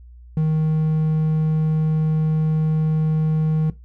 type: tone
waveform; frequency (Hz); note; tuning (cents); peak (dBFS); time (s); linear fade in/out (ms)
triangle; 156.5; D#3; +10; -14; 0.37-3.7; 2
effects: noise-tail reverb RT60 0.2 s tail -17 dB re dry + added 60 Hz sine -40 dBFS peak until 3.84 s